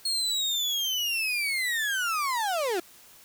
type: linear sweep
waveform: 35% pulse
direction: down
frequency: 4319 to 329.6 Hz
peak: -24 dBFS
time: 0.05-2.8 s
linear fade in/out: 5 ms
effects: white hiss -53 dBFS RMS until 3.24 s